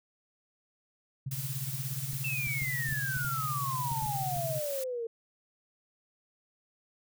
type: tone with tremolo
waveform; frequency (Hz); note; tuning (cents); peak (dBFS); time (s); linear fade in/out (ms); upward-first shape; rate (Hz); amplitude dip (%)
sine; 133.4; C3; +34; -31; 1.26-4.6; 5; sine; 17; 85
type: noise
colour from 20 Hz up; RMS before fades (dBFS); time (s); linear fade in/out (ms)
blue; -39; 1.31-4.84; 5
type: clicks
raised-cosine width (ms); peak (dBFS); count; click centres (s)
5; -31; 11; 2.132 / 2.471 / 2.62 / 2.89 / 2.926 / 3.167 / 3.248 / 3.917 / 4.023 / 4.062 / 4.365
type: exponential sweep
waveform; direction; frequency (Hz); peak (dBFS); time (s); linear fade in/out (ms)
sine; down; 2697 to 450.1; -32; 2.24-5.07; 5
effects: none